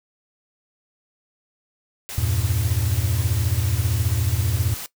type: noise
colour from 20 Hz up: white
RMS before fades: -33 dBFS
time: 2.09-4.86 s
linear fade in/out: 0 ms
type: chord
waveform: triangle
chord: E diminished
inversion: none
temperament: equal with one note detuned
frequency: 83.17 / 98 / 116.54 Hz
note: E2 / G2 / Bb2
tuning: +16 / 0 / 0 cents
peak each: -22 dBFS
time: 2.18-4.74 s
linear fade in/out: 0 ms
effects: noise-tail reverb RT60 0.1 s tail -18 dB re dry